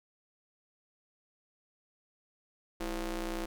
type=ring-modulated tone; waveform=sawtooth; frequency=181.2 Hz; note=F#3; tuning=36 cents flat; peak=-27 dBFS; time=2.8-3.46 s; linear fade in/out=10 ms; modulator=151 Hz; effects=none